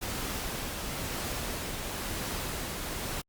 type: noise with tremolo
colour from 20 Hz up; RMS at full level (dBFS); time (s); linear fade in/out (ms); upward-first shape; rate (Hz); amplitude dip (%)
pink; -34; 0.01-3.22; 20; triangle; 0.99; 25
effects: Opus 48 kbps